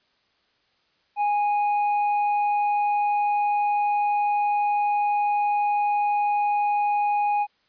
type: tone with hard clipping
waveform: sine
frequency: 826 Hz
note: G#5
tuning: 10 cents flat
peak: -21 dBFS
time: 1.16-7.47 s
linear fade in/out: 50 ms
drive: 4 dB
effects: white hiss -66 dBFS RMS until 7.68 s + resampled to 11025 Hz